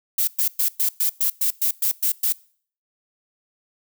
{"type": "noise bursts", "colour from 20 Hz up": "violet", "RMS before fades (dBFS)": -20, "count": 11, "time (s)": [0.18, 2.325], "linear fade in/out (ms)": 5, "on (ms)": 95, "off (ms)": 110, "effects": ["noise-tail reverb RT60 0.5 s tail -23 dB re dry"]}